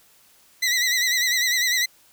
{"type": "tone with vibrato", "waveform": "20% pulse", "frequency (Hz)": 1975.5, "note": "B6", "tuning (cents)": 0, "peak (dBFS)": -14, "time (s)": [0.62, 1.86], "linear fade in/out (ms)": 10, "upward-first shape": "sine", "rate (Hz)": 10, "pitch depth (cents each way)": 74, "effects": ["white hiss -56 dBFS RMS until 2.12 s"]}